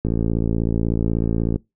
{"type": "click train", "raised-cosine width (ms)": 3, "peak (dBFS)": -8, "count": 86, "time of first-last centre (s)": [0.05, 1.56], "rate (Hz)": 56.3, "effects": ["noise-tail reverb RT60 0.2 s tail -23 dB re dry"]}